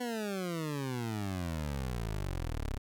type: exponential sweep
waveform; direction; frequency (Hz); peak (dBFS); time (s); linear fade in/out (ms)
20% pulse; down; 250 to 32.5; -29; 0-2.78; 10
effects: none